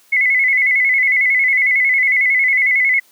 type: tone with vibrato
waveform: sine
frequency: 2093 Hz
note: C7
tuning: in tune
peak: -11 dBFS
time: 0.12-3 s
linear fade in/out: 10 ms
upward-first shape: square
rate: 11 Hz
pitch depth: 69 cents each way
effects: white hiss -52 dBFS RMS until 3.11 s + high-pass 200 Hz 12 dB/octave